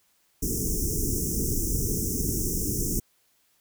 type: band-stop noise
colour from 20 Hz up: pink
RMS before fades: -27 dBFS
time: 0.42-3 s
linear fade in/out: 10 ms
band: 450 to 5500 Hz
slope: 96 dB/octave
effects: white hiss -67 dBFS RMS until 3.6 s